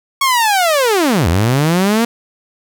sawtooth linear two-way sweep, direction down then up, 1115 to 77.78 to 237.7 Hz, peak -7 dBFS, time 0.21-2.05 s, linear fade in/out 5 ms, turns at 1.28 s, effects none

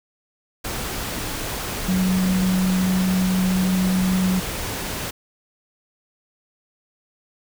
sine tone in noise, 185.7 Hz, F#3, 7 cents sharp, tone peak -17 dBFS, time 1.88-4.4 s, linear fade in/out 10 ms, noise pink, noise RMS -28 dBFS, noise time 0.64-5.11 s, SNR +8 dB, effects none

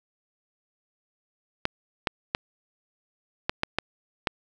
clicks, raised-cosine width 0.3 ms, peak -7 dBFS, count 7, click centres 1.654 / 2.072 / 2.349 / 3.495 / 3.634 / 3.786 / 4.272 s, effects none

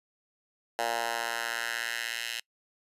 10% pulse tone with high-pass filter sweep, 116.54 Hz, A#2, in tune, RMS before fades -33 dBFS, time 0.79-2.4 s, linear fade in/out 0 ms, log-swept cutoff 740 to 2600 Hz, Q 1.8, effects noise-tail reverb RT60 0.1 s tail -26 dB re dry + resampled to 32000 Hz

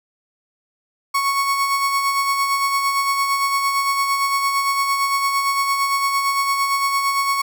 35% pulse tone with tremolo, 1107 Hz, C#6, 3 cents flat, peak -14 dBFS, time 1.14-7.42 s, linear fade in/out 10 ms, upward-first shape sine, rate 8.8 Hz, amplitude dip 40%, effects none

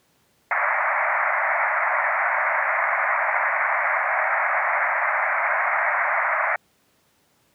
white band-pass noise, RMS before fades -22 dBFS, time 0.51-6.56 s, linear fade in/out 2 ms, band 590 to 2200 Hz, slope 96 dB/octave, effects pink hiss -63 dBFS RMS until 7.54 s + high-pass 100 Hz 12 dB/octave

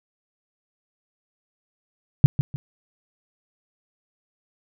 sine tone with echo, 138.59 Hz, C#3, in tune, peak -4 dBFS, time 2.24-2.26 s, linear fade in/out 0 ms, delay 150 ms, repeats 2, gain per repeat -11 dB, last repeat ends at 2.56 s, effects none

